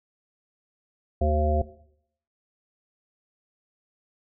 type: harmonic tone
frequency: 75.8 Hz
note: D#2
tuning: 45 cents flat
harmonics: 1 / 3 / 5 / 7 / 9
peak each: -22 / -31 / -30 / -30 / -27 dBFS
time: 1.21-1.62 s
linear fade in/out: 5 ms
effects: noise-tail reverb RT60 0.7 s tail -17 dB re dry